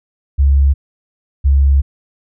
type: tone pair in turn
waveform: sine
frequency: 69.3 / 69.05 Hz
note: C#2 / C#2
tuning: 0 / -6 cents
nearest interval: unison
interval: 6 cents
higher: first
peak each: -7 dBFS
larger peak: neither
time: 0.38-0.74 / 1.44-1.82 s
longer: second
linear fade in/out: 20 ms
effects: none